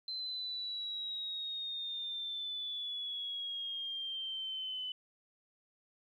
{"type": "exponential sweep", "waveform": "sine", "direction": "down", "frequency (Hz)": [4089, 3005], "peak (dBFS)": -37, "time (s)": [0.08, 4.92], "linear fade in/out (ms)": 2, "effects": ["12-bit"]}